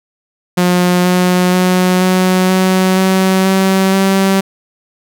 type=tone with pitch steps; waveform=sawtooth; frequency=178.9 / 180.87 / 182.87 / 184.89 / 186.93 / 188.99 / 191.08 / 193.19 Hz; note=F3 / F#3 / F#3 / F#3 / F#3 / F#3 / G3 / G3; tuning=+42 / -39 / -20 / -1 / +18 / +37 / -44 / -25 cents; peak=-5 dBFS; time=0.57-4.41 s; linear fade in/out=10 ms; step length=480 ms; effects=none